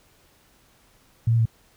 sine tone with pitch steps, 114.4 / 115.6 / 113 Hz, A#2 / A#2 / A2, -32 / -14 / +47 cents, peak -16 dBFS, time 1.27-1.456 s, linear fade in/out 5 ms, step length 62 ms, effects pink hiss -59 dBFS RMS until 1.76 s

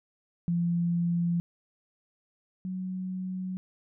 sine tone pair in turn, 171.8 / 185.49 Hz, F3 / F#3, -28 / +5 cents, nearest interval minor second, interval 133 cents, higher second, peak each -24 / -31 dBFS, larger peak first, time 0.48-1.4 / 2.65-3.57 s, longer neither, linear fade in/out 0 ms, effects none

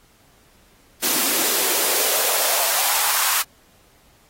white noise with high-pass filter sweep, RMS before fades -20 dBFS, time 1.02-3.43 s, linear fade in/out 20 ms, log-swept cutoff 250 to 1100 Hz, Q 2.7, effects pink hiss -56 dBFS RMS until 4.29 s + AAC 48 kbps

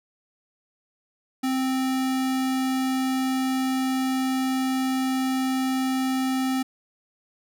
square tone, 261.6 Hz, C4, in tune, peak -23 dBFS, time 1.43-6.63 s, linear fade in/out 10 ms, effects none

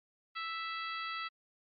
harmonic tone, 659.3 Hz, E5, in tune, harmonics 2 / 3 / 4 / 5 / 6 / 7, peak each -39 / -43 / -45 / -47 / -49 / -50 dBFS, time 0.35-1.29 s, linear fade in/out 20 ms, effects MP3 48 kbps

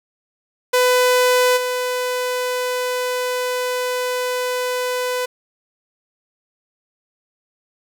sawtooth tone with level steps, 500 Hz, B4, 21 cents sharp, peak -9 / -16 dBFS, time 0.73-5.26 s, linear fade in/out 10 ms, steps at 1.56 s, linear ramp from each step 20 ms, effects none

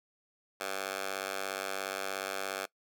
10% pulse tone with high-pass filter, 97 Hz, G2, 18 cents flat, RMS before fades -37 dBFS, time 0.6-2.66 s, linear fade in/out 10 ms, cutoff 760 Hz, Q 0.97, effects noise-tail reverb RT60 0.1 s tail -21 dB re dry

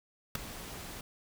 pink noise with ADSR envelope, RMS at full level -28 dBFS, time 0.35-1.01 s, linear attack 4 ms, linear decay 6 ms, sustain -16 dB, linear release 3 ms, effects none

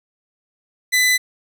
sawtooth tone, 2003 Hz, B6, 24 cents sharp, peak -10 dBFS, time 0.92-1.18 s, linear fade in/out 20 ms, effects none

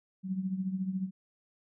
sine tone with tremolo, 188.6 Hz, F#3, 33 cents sharp, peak -27 dBFS, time 0.23-1.11 s, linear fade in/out 50 ms, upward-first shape triangle, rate 14 Hz, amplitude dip 75%, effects none

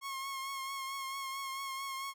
sawtooth tone with vibrato, 1084 Hz, C#6, 39 cents flat, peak -34 dBFS, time 0.01-2.14 s, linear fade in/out 50 ms, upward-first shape triangle, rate 4.5 Hz, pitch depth 35 cents each way, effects none

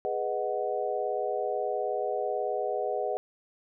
sine chord, G# minor seventh, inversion none, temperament equal, 415.3 / 493.9 / 622.3 / 740 Hz, G#4 / B4 / D#5 / F#5, 0 / 0 / 0 / 0 cents, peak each -33 dBFS, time 0.05-3.17 s, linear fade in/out 0 ms, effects none

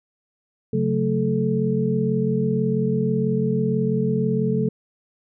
sine tone cluster, 136.8 / 182.9 / 221.1 / 434.4 Hz, C#3 / F#3 / A3 / A4, -23 / -20 / +9 / -22 cents, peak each -24 dBFS, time 0.73-4.69 s, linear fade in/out 5 ms, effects none

